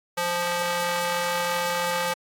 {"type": "tone with high-pass filter", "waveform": "square", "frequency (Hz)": 174.61, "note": "F3", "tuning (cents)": 0, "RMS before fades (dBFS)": -26, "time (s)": [0.17, 2.14], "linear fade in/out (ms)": 10, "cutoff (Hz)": 670, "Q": 0.95, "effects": ["AAC 64 kbps"]}